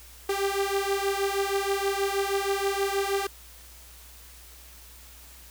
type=beating tone pair; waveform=sawtooth; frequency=392 / 398.3 Hz; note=G4 / G4; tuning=0 / +28 cents; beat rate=6.3 Hz; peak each=-24 dBFS; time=0.29-3.27 s; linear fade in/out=5 ms; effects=added 60 Hz sine -50 dBFS peak until 5.5 s + white hiss -50 dBFS RMS until 5.5 s